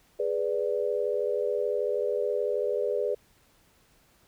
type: chord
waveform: sine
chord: G# diminished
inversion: none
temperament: equal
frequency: 415.3 / 493.9 / 587.3 Hz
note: G#4 / B4 / D5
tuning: 0 / 0 / 0 cents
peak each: -29 / -29 / -31 dBFS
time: 0.19-3.15 s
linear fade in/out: 10 ms
effects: pink hiss -63 dBFS RMS until 4.27 s